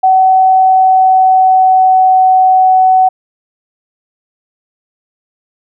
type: tone with pitch glide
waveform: sine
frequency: 755 to 749.8 Hz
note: F#5 to F#5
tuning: +35 to +23 cents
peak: -4 dBFS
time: 0.03-3.09 s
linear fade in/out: 10 ms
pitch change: -12 cents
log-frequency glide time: 0.62-2.31 s
effects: none